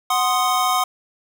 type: chord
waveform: square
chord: C diminished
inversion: second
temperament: equal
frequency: 740 / 1046.5 / 1244.5 Hz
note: Gb5 / C6 / Eb6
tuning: 0 / 0 / 0 cents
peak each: -22 dBFS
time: 0.1-0.84 s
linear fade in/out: 5 ms
effects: none